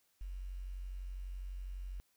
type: tone with quantisation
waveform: sine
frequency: 46 Hz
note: F#1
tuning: 9 cents flat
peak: -40 dBFS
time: 0.21-2 s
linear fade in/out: 0 ms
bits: 11
effects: white hiss -75 dBFS RMS until 2.16 s